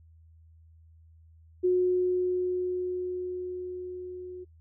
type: tone with level ramp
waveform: sine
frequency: 363.4 Hz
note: F#4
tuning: 31 cents flat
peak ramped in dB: -20 to -38 dBFS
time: 1.63-4.45 s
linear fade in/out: 20 ms
effects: noise-tail reverb RT60 0.1 s tail -24 dB re dry + added 81 Hz sine -53 dBFS peak until 4.6 s